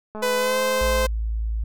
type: click train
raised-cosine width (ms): 1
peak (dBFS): -21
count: 195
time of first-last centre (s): 0.15-1.057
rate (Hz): 214
type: tone with pitch glide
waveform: sawtooth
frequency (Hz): 499 to 518.4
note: B4 to C5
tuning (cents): +18 to -16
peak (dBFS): -16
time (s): 0.22-1.07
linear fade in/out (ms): 10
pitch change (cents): +66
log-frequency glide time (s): 0.36-0.59
type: tone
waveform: sine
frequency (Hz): 55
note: A1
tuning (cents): 0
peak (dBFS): -22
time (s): 0.81-1.64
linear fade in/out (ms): 5
effects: none